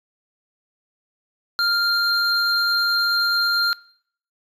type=tone pair together; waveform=triangle; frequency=1396.9 / 4186 Hz; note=F6 / C8; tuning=0 / 0 cents; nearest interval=octave + perfect fifth; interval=1900 cents; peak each=-18 dBFS; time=1.59-3.73 s; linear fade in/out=0 ms; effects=noise-tail reverb RT60 0.6 s tail -22 dB re dry + tanh soft clip ceiling -8 dBFS